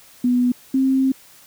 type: tone pair in turn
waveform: sine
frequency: 246.9 / 265.4 Hz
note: B3 / C4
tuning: 0 / +25 cents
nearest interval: minor second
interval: 125 cents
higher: second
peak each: -14 dBFS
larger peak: neither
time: 0.24-0.52 / 0.74-1.12 s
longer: second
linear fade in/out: 5 ms
effects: white hiss -48 dBFS RMS until 1.46 s